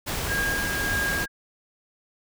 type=noise; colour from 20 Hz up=pink; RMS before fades=-29 dBFS; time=0.06-1.26 s; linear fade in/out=20 ms
type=tone with tremolo; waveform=sine; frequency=1625 Hz; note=G#6; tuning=38 cents flat; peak=-24 dBFS; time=0.27-1.28 s; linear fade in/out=50 ms; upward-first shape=sine; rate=1.7 Hz; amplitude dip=35%
effects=none